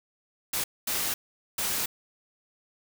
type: noise bursts at uneven times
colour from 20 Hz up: white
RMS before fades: -29 dBFS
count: 3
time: 0.53-0.64 / 0.87-1.14 / 1.58-1.86 s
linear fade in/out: 5 ms
effects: none